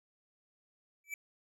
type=tone with exponential growth; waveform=square; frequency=2311 Hz; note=D7; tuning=28 cents flat; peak=-34 dBFS; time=1.04-1.14 s; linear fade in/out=2 ms; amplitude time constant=20 ms; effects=none